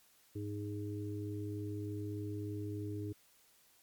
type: harmonic tone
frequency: 103.3 Hz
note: G#2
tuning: 9 cents flat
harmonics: 1 / 3 / 4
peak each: -40 / -42 / -46 dBFS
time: 0.35-3.13 s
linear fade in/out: 10 ms
effects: white hiss -67 dBFS RMS until 3.82 s + MP3 96 kbps